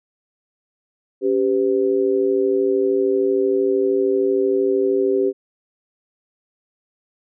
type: tone with amplitude modulation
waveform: sine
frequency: 392 Hz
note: G4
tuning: in tune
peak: -11 dBFS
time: 1.21-5.33 s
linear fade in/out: 50 ms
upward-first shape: sine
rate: 113 Hz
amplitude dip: 90%
effects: none

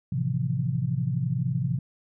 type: chord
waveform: sine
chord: F major seventh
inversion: first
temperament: equal with one note detuned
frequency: 110 / 130.81 / 162.17 / 174.61 Hz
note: A2 / C3 / E3 / F3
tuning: 0 / 0 / -28 / 0 cents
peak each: -32 / -26 / -31 / -32 dBFS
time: 0.12-1.79 s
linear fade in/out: 5 ms
effects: none

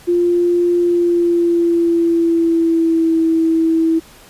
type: tone with pitch glide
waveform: sine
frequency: 349.2 to 325.8 Hz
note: F4 to E4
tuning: 0 to -20 cents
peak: -11 dBFS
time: 0.07-4 s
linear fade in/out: 20 ms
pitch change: -120 cents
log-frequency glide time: 0.77-3.19 s
effects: pink hiss -43 dBFS RMS until 4.29 s + resampled to 32000 Hz

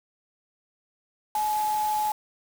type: tone in noise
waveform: sine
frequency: 850 Hz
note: G#5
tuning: 40 cents sharp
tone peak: -23 dBFS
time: 1.35-2.12 s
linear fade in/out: 2 ms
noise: white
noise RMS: -38 dBFS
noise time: 1.35-2.12 s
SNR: +12 dB
effects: none

